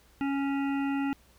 harmonic tone, 277.2 Hz, C#4, in tune, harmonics 1 / 3 / 5 / 7 / 9 / 10, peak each -27 / -37 / -41 / -44 / -46 / -47 dBFS, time 0.21-1.13 s, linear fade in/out 0 ms, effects added 62 Hz sine -62 dBFS peak until 1.38 s + pink hiss -62 dBFS RMS until 1.38 s

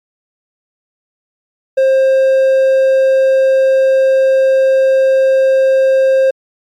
triangle tone, 531 Hz, C5, 25 cents sharp, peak -5 dBFS, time 1.77-6.31 s, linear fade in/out 10 ms, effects MP3 96 kbps

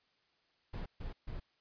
brown noise bursts, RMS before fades -41 dBFS, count 3, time 0.73-1.4 s, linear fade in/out 10 ms, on 130 ms, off 140 ms, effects white hiss -74 dBFS RMS until 1.6 s + resampled to 11025 Hz

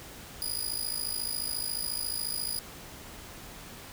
15% pulse tone with amplitude modulation, 4912 Hz, D#8, 23 cents flat, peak -21 dBFS, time 0.42-2.59 s, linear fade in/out 0 ms, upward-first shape sine, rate 54.2 Hz, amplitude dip 80%, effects pink hiss -46 dBFS RMS until 3.92 s

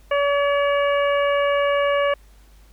harmonic tone, 569 Hz, C#5, 45 cents sharp, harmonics 1 / 2 / 3 / 4 / 5, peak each -18 / -24 / -28 / -30 / -32 dBFS, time 0.11-2.14 s, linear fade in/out 5 ms, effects added 50 Hz sine -47 dBFS peak until 2.72 s + pink hiss -57 dBFS RMS until 2.72 s

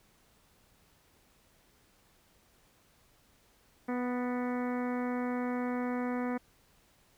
harmonic tone with a mistuned harmonic, 246.9 Hz, B3, in tune, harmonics 1 / 2 / 3 / 4 / 5 / 6 / 7 / 8 / 9, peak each -32 / -38 / -42 / -44 / -46 / -48 / -49 / -50 / -51 dBFS, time 3.88-6.38 s, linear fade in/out 10 ms, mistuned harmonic 7, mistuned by +32 cents, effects pink hiss -66 dBFS RMS until 7.17 s

